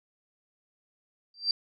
sine tone with exponential growth, 4699 Hz, D8, in tune, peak -19 dBFS, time 1.34-1.51 s, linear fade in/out 2 ms, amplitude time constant 36 ms, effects none

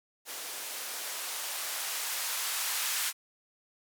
violet noise with band-pass filter sweep, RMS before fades -35 dBFS, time 0.25-3.13 s, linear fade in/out 50 ms, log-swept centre 390 to 1200 Hz, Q 0.87, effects none

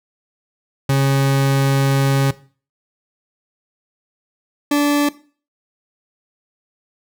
40% pulse tone pair in turn, 136.9 / 290.1 Hz, C#3 / D4, -21 / -21 cents, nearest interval octave + minor second, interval 1300 cents, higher second, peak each -12 dBFS, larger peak neither, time 0.89-2.31 / 4.71-5.09 s, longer first, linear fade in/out 5 ms, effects noise-tail reverb RT60 0.4 s tail -18 dB re dry

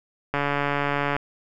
click train, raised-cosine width 0.5 ms, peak -9 dBFS, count 119, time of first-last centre 0.34-1.165 s, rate 143 Hz, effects none

